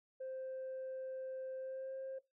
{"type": "tone with pitch glide", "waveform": "sine", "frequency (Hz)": [523, 530.9], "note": ["C5", "C5"], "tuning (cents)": [-1, 25], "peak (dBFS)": -40, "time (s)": [0.2, 2.19], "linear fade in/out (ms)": 10, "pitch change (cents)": 26, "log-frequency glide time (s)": [1.58, 1.94], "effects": ["noise-tail reverb RT60 0.2 s tail -19 dB re dry", "tanh soft clip ceiling -39 dBFS"]}